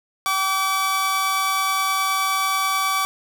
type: tone pair together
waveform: sawtooth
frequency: 769.8 / 1150 Hz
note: G5 / D6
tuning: -32 / -37 cents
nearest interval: perfect fifth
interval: 695 cents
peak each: -24 / -16 dBFS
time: 0.26-3.05 s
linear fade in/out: 0 ms
effects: none